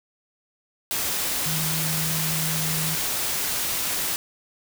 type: tone in noise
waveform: sine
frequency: 158.2 Hz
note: D#3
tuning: 29 cents sharp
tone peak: -28 dBFS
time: 1.46-2.95 s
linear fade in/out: 0 ms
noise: white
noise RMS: -26 dBFS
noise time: 0.91-4.16 s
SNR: -5 dB
effects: none